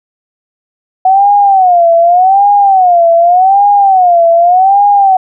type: tone with vibrato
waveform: sine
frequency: 740 Hz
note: F#5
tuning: in tune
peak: -3 dBFS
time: 1.05-5.17 s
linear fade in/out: 5 ms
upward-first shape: sine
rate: 0.85 Hz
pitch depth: 170 cents each way
effects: none